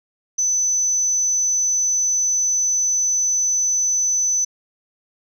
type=tone; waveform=sine; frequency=6030 Hz; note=F#8; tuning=32 cents sharp; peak=-15 dBFS; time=0.38-4.45 s; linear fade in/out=10 ms; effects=tanh soft clip ceiling -13 dBFS